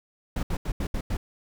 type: noise bursts at uneven times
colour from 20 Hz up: brown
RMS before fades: -27 dBFS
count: 6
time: 0.36-0.43 / 0.5-0.57 / 0.65-0.72 / 0.8-0.87 / 0.94-1.01 / 1.1-1.17 s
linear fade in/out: 5 ms
effects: none